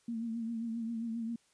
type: tone with vibrato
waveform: sine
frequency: 229 Hz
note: A#3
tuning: 31 cents flat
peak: -34 dBFS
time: 0.08-1.36 s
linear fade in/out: 5 ms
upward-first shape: triangle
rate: 7.5 Hz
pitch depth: 58 cents each way
effects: white hiss -70 dBFS RMS until 1.53 s + resampled to 22050 Hz